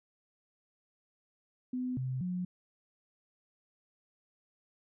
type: tone with pitch steps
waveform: sine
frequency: 252.2 / 129.3 / 180.5 Hz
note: B3 / C3 / F#3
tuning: +36 / -20 / -43 cents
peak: -32 dBFS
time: 1.73-2.45 s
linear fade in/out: 5 ms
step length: 240 ms
effects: none